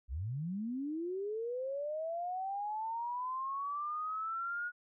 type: linear sweep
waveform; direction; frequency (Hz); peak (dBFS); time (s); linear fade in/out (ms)
sine; up; 53.1 to 1453; -35; 0.08-4.72; 50
effects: none